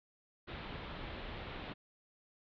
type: low-pass noise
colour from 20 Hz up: pink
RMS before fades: -45 dBFS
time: 0.47-1.74 s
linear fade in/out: 20 ms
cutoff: 3900 Hz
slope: 48 dB/octave
effects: none